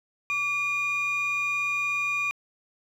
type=tone pair together; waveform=sine; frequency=1152 / 2431 Hz; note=D6 / D#7; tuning=-34 / -41 cents; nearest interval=octave + minor second; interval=1293 cents; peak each=-30 / -23 dBFS; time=0.3-2.31 s; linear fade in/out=0 ms; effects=tanh soft clip ceiling -22 dBFS + 9-bit